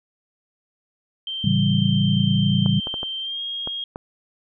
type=tone with pitch glide; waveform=sine; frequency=3136 to 3258 Hz; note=G7 to G#7; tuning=0 to -34 cents; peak=-26 dBFS; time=1.27-3.84 s; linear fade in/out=2 ms; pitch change=+66 cents; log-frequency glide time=3.21-3.41 s
type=chord; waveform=sine; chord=A dominant seventh; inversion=none; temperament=equal; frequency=110 / 138.59 / 164.81 / 196 Hz; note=A2 / C#3 / E3 / G3; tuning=0 / 0 / 0 / 0 cents; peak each=-23 / -22 / -23 / -20 dBFS; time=1.44-2.8 s; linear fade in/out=5 ms
type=clicks; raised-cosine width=1 ms; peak=-17 dBFS; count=6; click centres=2.661 / 2.871 / 2.941 / 3.031 / 3.674 / 3.959 s
effects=none